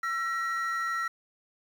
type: tone pair together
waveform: triangle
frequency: 1343.5 / 1900 Hz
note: E6 / A#6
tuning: +33 / +33 cents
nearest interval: tritone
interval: 600 cents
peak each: -28 / -31 dBFS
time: 0.03-1.08 s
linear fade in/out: 5 ms
effects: 9-bit